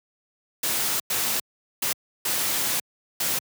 white noise bursts at uneven times, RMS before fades -25 dBFS, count 5, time 0.63-1 / 1.1-1.4 / 1.82-1.93 / 2.25-2.8 / 3.2-3.39 s, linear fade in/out 5 ms, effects high-pass 100 Hz 12 dB/octave

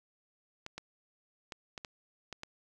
clicks, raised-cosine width 0.2 ms, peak -24 dBFS, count 7, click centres 0.664 / 0.78 / 1.522 / 1.778 / 1.848 / 2.327 / 2.434 s, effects none

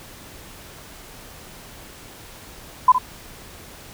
sine tone with echo, 1009 Hz, B5, 37 cents sharp, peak -7 dBFS, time 2.88-2.92 s, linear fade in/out 5 ms, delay 64 ms, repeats 1, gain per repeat -9 dB, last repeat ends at 2.984 s, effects pink hiss -42 dBFS RMS until 3.93 s

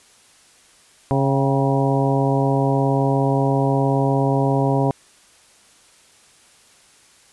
harmonic tone with a mistuned harmonic, 137 Hz, C#3, 20 cents flat, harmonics 1 / 2 / 3 / 4 / 5 / 6 / 7, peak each -19 / -22 / -24 / -25 / -26 / -27 / -27 dBFS, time 1.11-4.91 s, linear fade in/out 0 ms, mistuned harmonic 6, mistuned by -68 cents, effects white hiss -52 dBFS RMS until 7.32 s + resampled to 24000 Hz

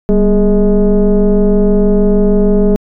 sine tone with frequency modulation, 195.8 Hz, G3, 2 cents flat, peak -5 dBFS, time 0.09-2.76 s, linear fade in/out 0 ms, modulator 219 Hz, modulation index 1.3, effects tanh soft clip ceiling -2 dBFS

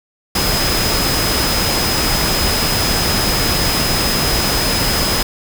sine tone in noise, 5060 Hz, D#8, 28 cents sharp, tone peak -20 dBFS, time 0.35-5.23 s, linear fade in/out 5 ms, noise pink, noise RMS -17 dBFS, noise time 0.35-5.23 s, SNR -6 dB, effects none

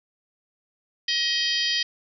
harmonic tone with a mistuned harmonic, 632 Hz, D#5, 27 cents sharp, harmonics 3 / 4 / 5 / 6 / 7 / 8 / 9, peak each -29 / -35 / -26 / -33 / -31 / -27 / -36 dBFS, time 1.08-1.83 s, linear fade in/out 5 ms, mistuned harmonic 8, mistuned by -53 cents, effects none

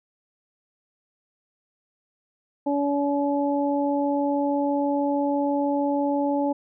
harmonic tone, 284.6 Hz, C#4, 46 cents sharp, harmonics 1 / 2 / 3, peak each -23 / -26 / -28 dBFS, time 2.66-6.53 s, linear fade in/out 10 ms, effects none

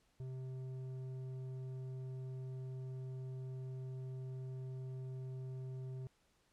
square tone with low-pass filter, 130 Hz, C3, 11 cents flat, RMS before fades -45 dBFS, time 0.2-6.07 s, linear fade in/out 0 ms, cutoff 380 Hz, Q 0.74, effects pink hiss -75 dBFS RMS until 6.52 s + low-pass 10000 Hz 12 dB/octave

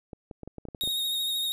clicks, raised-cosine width 2 ms, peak -26 dBFS, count 10, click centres 0.132 / 0.312 / 0.433 / 0.476 / 0.583 / 0.653 / 0.686 / 0.748 / 0.837 / 0.875 s
45% pulse tone with vibrato, 3735 Hz, A#7, 3 cents sharp, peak -26 dBFS, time 0.81-1.52 s, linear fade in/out 0 ms, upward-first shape triangle, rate 13 Hz, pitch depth 34 cents each way
effects none

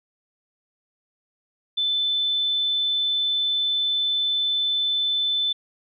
sine tone, 3520 Hz, A7, in tune, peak -20 dBFS, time 1.77-5.53 s, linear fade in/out 10 ms, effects none

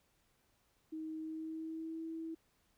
sine tone with pitch glide, 315.7 to 325 Hz, D#4 to E4, +25 to -24 cents, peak -40 dBFS, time 0.92-2.35 s, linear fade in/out 10 ms, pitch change +51 cents, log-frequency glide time 1.19-2.03 s, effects pink hiss -75 dBFS RMS until 2.77 s

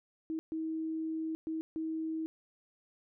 sine tone bursts at uneven times, 319.7 Hz, D#4, 47 cents sharp, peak -33 dBFS, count 4, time 0.3-0.39 / 0.52-1.35 / 1.47-1.61 / 1.76-2.26 s, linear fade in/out 0 ms, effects none

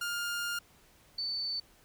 sawtooth / sine tone pair in turn, 1409 / 4519 Hz, F6 / C#8, +15 / +33 cents, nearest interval octave + minor sixth, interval 2018 cents, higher second, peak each -29 / -32 dBFS, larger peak first, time 0.01-0.59 / 1.18-1.6 s, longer first, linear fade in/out 5 ms, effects pink hiss -62 dBFS RMS until 1.84 s

